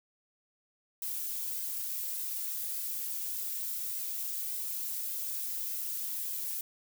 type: noise with flanger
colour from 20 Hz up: violet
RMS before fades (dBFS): -36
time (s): 1.02-6.61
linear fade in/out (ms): 2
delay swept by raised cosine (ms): 1.9 to 3.2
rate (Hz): 1.7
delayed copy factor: +0.85
effects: none